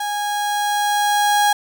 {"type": "tone with level ramp", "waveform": "35% pulse", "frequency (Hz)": 825, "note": "G#5", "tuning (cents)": -12, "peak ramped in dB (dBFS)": [-20, -11], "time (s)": [0, 1.53], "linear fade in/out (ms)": 5, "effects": []}